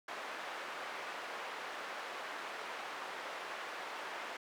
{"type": "band-pass noise", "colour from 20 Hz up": "white", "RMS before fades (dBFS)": -44, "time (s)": [0.08, 4.37], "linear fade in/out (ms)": 5, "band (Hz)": [490, 1700], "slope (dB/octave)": 12, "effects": []}